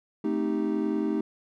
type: chord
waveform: triangle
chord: A half-diminished seventh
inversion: none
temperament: equal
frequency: 220 / 261.6 / 311.1 / 392 Hz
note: A3 / C4 / Eb4 / G4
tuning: 0 / 0 / 0 / 0 cents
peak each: -28 / -31 / -26 / -30 dBFS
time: 0.24-1.21 s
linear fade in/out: 5 ms
effects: none